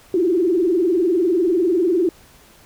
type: tone with vibrato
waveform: sine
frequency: 352.4 Hz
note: F4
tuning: 16 cents sharp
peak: -14 dBFS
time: 0.14-2.09 s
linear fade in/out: 2 ms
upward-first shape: triangle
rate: 20 Hz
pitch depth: 190 cents each way
effects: pink hiss -49 dBFS RMS until 2.65 s

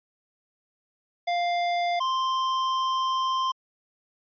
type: tone pair in turn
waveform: square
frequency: 698.5 / 1046.6 Hz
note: F5 / C6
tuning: 0 / 0 cents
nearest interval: perfect fifth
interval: 700 cents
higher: second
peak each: -24 dBFS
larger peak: neither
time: 1.27-2 / 2-3.52 s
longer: second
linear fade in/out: 10 ms
effects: resampled to 11025 Hz

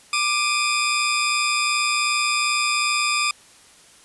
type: tone pair together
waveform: 20% pulse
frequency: 1183.2 / 2489 Hz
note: D6 / D#7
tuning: +13 / 0 cents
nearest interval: octave + minor second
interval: 1287 cents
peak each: -17 dBFS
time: 0.13-3.31 s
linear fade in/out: 2 ms
effects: white hiss -50 dBFS RMS until 4.04 s + resampled to 24000 Hz

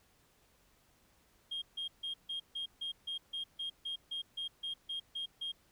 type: tone bursts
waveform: sine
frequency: 3233 Hz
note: G#7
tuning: 47 cents flat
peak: -35 dBFS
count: 16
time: 1.51-5.52 s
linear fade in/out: 10 ms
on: 110 ms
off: 150 ms
effects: tanh soft clip ceiling -33 dBFS + pink hiss -69 dBFS RMS until 5.71 s

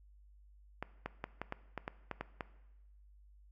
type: clicks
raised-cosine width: 0.5 ms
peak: -23 dBFS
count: 10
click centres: 0.826 / 1.06 / 1.241 / 1.416 / 1.524 / 1.777 / 1.879 / 2.113 / 2.21 / 2.408 s
effects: noise-tail reverb RT60 1.0 s tail -17 dB re dry + added 50 Hz sine -58 dBFS peak until 3.51 s

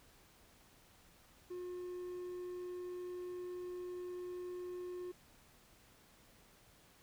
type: tone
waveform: triangle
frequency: 359 Hz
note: F4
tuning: 48 cents sharp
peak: -40 dBFS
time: 1.5-5.12 s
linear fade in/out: 10 ms
effects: pink hiss -65 dBFS RMS until 7.02 s

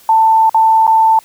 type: tone with dropouts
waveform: sine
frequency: 889 Hz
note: A5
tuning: 18 cents sharp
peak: -6 dBFS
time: 0.09-1.19 s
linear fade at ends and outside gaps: 2 ms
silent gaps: 0.495-0.545 / 0.868-0.876 s
effects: white hiss -44 dBFS RMS until 1.24 s

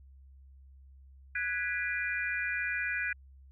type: chord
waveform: sine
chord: G# half-diminished seventh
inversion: third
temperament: equal with one note detuned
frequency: 1480 / 1661.2 / 1975.5 / 2407 Hz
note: F#6 / G#6 / B6 / D7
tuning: 0 / 0 / 0 / +42 cents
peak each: -36 / -35 / -37 / -36 dBFS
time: 1.35-3.13 s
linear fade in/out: 5 ms
effects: added 67 Hz sine -52 dBFS peak until 3.51 s

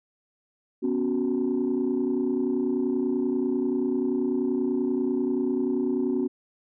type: chord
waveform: sine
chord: B suspended second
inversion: none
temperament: equal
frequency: 246.9 / 277.2 / 370 Hz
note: B3 / C#4 / F#4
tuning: 0 / 0 / 0 cents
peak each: -26 dBFS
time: 0.82-6.28 s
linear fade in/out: 20 ms
effects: tanh soft clip ceiling -17 dBFS

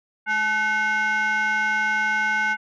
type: tone with frequency modulation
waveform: sine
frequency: 1508 Hz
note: F#6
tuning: 32 cents sharp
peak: -17 dBFS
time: 0.26-2.57 s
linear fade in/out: 50 ms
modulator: 648 Hz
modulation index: 0.94
effects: tanh soft clip ceiling -18 dBFS

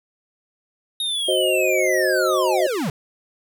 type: linear sweep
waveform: square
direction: down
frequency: 3751 to 125.5 Hz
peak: -22 dBFS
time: 1-2.9 s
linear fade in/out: 2 ms
type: chord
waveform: sine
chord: C diminished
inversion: second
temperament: equal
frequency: 370 / 523.3 / 622.3 Hz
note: Gb4 / C5 / Eb5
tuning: 0 / 0 / 0 cents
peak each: -22 dBFS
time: 1.28-2.67 s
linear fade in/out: 5 ms
effects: none

